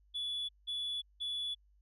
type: tone bursts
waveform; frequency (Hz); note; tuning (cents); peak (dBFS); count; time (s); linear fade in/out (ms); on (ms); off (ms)
sine; 3428; A7; -46; -33; 3; 0.14-1.55; 20; 350; 180
effects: tanh soft clip ceiling -33 dBFS + added 50 Hz sine -64 dBFS peak until 1.81 s